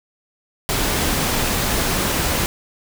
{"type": "noise", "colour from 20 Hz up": "pink", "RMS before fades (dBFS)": -20, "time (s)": [0.69, 2.46], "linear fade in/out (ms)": 0, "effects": []}